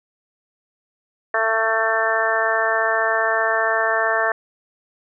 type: harmonic tone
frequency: 223.1 Hz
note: A3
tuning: 24 cents sharp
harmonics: 2 / 3 / 4 / 5 / 6 / 7 / 8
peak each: -27 / -22 / -28 / -25 / -27 / -25 / -22 dBFS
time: 1.34-4.32 s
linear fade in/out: 2 ms
effects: none